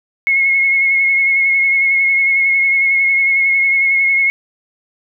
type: tone with vibrato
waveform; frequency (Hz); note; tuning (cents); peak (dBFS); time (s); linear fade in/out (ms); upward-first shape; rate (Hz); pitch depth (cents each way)
sine; 2172; C#7; -36; -10; 0.27-4.3; 0; sine; 11; 23
effects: none